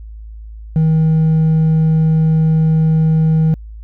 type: tone with hard clipping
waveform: sine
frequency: 159 Hz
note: D#3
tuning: 38 cents sharp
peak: -10 dBFS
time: 0.76-3.54 s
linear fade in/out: 0 ms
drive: 2 dB
effects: added 54 Hz sine -29 dBFS peak until 3.83 s